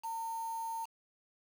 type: tone with quantisation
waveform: sine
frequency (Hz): 910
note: A#5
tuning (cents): -42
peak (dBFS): -36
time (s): 0.03-0.86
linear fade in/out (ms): 20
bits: 8
effects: none